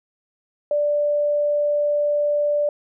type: tone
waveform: sine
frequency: 587.3 Hz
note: D5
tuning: in tune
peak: -17 dBFS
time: 0.71-2.69 s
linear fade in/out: 2 ms
effects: none